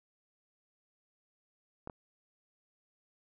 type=clicks; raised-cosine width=1 ms; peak=-28 dBFS; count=2; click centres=1.874 / 1.898 s; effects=none